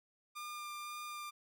sawtooth tone with vibrato, 1200 Hz, D6, 37 cents sharp, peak -39 dBFS, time 0.35-1.31 s, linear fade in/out 20 ms, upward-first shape sine, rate 1.9 Hz, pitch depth 10 cents each way, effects none

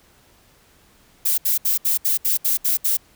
violet noise bursts, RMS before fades -19 dBFS, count 9, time 1.25-2.972 s, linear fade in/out 10 ms, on 130 ms, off 69 ms, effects pink hiss -55 dBFS RMS until 3.15 s

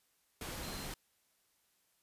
sine tone in noise, 4135 Hz, C8, 21 cents flat, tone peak -51 dBFS, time 0.63-0.85 s, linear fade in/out 2 ms, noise pink, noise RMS -43 dBFS, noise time 0.41-0.94 s, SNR -11 dB, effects white hiss -75 dBFS RMS until 2.02 s + resampled to 32000 Hz

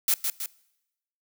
blue noise with echo, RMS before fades -22 dBFS, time 0.08-0.14 s, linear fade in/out 2 ms, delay 160 ms, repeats 2, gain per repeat -5 dB, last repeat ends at 0.46 s, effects noise-tail reverb RT60 0.9 s tail -22 dB re dry

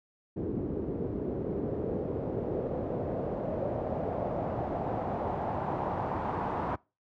pink noise with low-pass filter sweep, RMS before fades -32 dBFS, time 0.36-6.76 s, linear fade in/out 10 ms, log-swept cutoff 350 to 1000 Hz, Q 2.6, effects noise-tail reverb RT60 0.3 s tail -25 dB re dry + high-pass 80 Hz 12 dB/octave

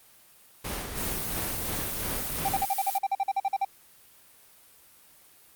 pink noise with tremolo, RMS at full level -32 dBFS, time 0.64-2.65 s, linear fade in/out 10 ms, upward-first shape sine, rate 2.9 Hz, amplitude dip 45%
blue noise, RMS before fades -34 dBFS, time 0.96-2.99 s, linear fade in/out 20 ms
triangle tone bursts, 784 Hz, G5, in tune, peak -21 dBFS, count 15, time 2.45-3.649 s, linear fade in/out 5 ms, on 37 ms, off 46 ms
effects white hiss -56 dBFS RMS until 5.55 s + Opus 32 kbps

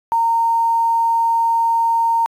sine tone with quantisation, 920 Hz, A#5, 23 cents flat, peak -13 dBFS, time 0.12-2.26 s, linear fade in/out 0 ms, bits 7, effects resampled to 32000 Hz

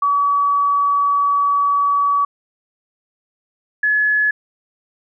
sine tone pair in turn, 1139 / 1703.5 Hz, C#6 / G#6, +47 / +44 cents, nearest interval perfect fifth, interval 697 cents, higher second, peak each -13 dBFS, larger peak neither, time 0.02-2.25 / 3.83-4.31 s, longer first, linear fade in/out 5 ms, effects none

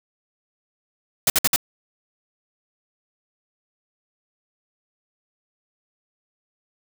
white noise bursts, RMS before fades -17 dBFS, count 4, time 1.27-1.561 s, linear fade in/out 2 ms, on 30 ms, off 57 ms, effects none

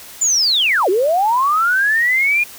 sine linear two-way sweep, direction down then up, 7220 to 347.6 to 2452 Hz, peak -12 dBFS, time 0.21-2.44 s, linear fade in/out 10 ms, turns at 0.89 s, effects white hiss -37 dBFS RMS until 2.58 s

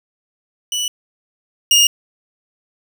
25% pulse tone pair in turn, 2960 / 2843 Hz, F#7 / F7, 0 / +30 cents, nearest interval minor second, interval 70 cents, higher first, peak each -15 / -5 dBFS, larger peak second, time 0.72-0.88 / 1.71-1.87 s, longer neither, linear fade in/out 2 ms, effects none

